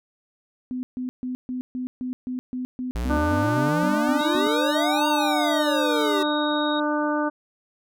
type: tone bursts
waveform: sine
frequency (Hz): 252.5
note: B3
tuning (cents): +39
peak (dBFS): -26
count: 15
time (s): 0.71-4.47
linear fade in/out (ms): 0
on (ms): 120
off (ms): 140
type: exponential two-way sweep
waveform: square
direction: up then down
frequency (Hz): 55 to 940 to 377.5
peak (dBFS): -25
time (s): 2.95-6.23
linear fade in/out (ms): 5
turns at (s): 5.07
type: harmonic tone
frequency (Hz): 298.7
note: D4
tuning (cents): +29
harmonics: 1 / 2 / 3 / 4 / 5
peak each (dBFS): -24 / -27 / -29 / -30 / -31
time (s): 3.09-7.3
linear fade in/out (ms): 20
type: tone with pitch glide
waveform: sine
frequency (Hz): 3785 to 3757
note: A#7 to A#7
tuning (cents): +26 to +13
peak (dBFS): -30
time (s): 4.19-6.8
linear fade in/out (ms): 5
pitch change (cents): -13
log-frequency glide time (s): 4.35-5.74
effects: none

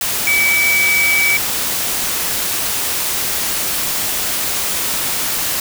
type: tone in noise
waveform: sine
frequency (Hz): 2290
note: D7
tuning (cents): -44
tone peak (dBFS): -12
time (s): 0.27-1.37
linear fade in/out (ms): 2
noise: white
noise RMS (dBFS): -19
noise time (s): 0.01-5.6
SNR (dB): +4
effects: none

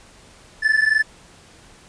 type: tone pair together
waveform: triangle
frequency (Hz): 1736.8 / 1760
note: A6 / A6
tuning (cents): -23 / 0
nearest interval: unison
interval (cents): 23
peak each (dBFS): -16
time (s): 0.62-1.03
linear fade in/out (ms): 20
effects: pink hiss -48 dBFS RMS until 1.88 s + resampled to 22050 Hz

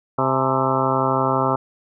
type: harmonic tone with a mistuned harmonic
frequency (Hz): 132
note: C3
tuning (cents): +16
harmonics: 1 / 2 / 3 / 4 / 5 / 6 / 7 / 8 / 9 / 10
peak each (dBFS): -26 / -26 / -26 / -26 / -26 / -26 / -26 / -26 / -26 / -26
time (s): 0.18-1.56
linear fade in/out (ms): 5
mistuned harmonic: 6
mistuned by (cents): +98
effects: none

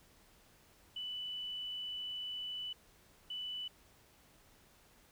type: tone bursts at uneven times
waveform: sine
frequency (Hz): 2982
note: F#7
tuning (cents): +13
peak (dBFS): -39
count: 2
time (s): 0.96-2.73 / 3.3-3.68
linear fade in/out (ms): 5
effects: pink hiss -65 dBFS RMS until 5.11 s

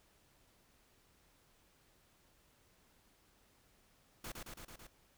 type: noise with echo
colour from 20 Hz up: pink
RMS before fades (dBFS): -45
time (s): 4.24-4.32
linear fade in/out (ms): 5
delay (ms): 110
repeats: 5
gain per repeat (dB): -2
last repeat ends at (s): 4.87
effects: pink hiss -70 dBFS RMS until 5.17 s

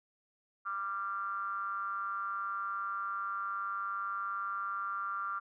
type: ring-modulated tone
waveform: triangle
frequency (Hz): 99.9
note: G2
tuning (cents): +33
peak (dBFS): -29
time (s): 0.65-5.4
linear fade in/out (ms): 20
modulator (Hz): 1280
effects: none

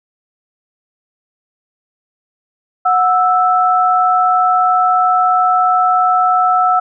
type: tone pair together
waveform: sine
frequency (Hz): 732.8 / 1318.5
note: F#5 / E6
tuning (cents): -17 / 0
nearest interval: minor seventh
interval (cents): 1017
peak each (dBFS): -12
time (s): 2.85-6.8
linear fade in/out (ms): 10
effects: none

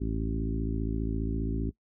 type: harmonic tone with a mistuned harmonic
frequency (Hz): 55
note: A1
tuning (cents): 0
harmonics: 1 / 2 / 3 / 4 / 5 / 6 / 7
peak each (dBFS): -31 / -36 / -38 / -37 / -35 / -41 / -41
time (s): 0-1.71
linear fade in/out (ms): 20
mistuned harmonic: 1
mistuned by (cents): +31
effects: noise-tail reverb RT60 0.1 s tail -20 dB re dry

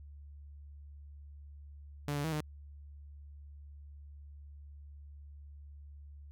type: tone with pitch steps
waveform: sawtooth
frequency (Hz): 145.4 / 144 / 160.1 / 151.8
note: D3 / D3 / D#3 / D#3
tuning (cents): -17 / -34 / +50 / -42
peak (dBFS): -29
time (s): 2.08-2.404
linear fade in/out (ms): 0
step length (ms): 81
effects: added 72 Hz sine -48 dBFS peak until 6.31 s

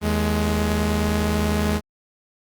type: tone pair together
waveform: sawtooth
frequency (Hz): 79.86 / 209.9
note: D#2 / G#3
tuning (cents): +46 / +19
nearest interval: octave + perfect fourth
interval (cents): 1673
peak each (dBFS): -18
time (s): 0.01-1.81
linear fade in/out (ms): 50
effects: Opus 32 kbps

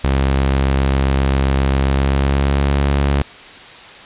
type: tone with pitch glide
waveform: sawtooth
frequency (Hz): 67.5 to 69.92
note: C#2 to C#2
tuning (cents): -45 to +16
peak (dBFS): -9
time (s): 0.04-3.22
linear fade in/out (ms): 0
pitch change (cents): +61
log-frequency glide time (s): 1.8-2.76
effects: white hiss -37 dBFS RMS until 4.05 s + resampled to 8000 Hz

